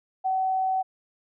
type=tone; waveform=sine; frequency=757 Hz; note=F#5; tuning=39 cents sharp; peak=-22 dBFS; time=0.24-0.83 s; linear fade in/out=20 ms; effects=none